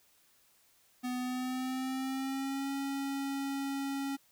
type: tone with pitch glide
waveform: square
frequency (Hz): 249.6 to 275.4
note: B3 to C#4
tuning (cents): +19 to -11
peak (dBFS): -34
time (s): 1.03-4.17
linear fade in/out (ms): 20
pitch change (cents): +170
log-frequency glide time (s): 1.16-2.71
effects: white hiss -67 dBFS RMS until 4.31 s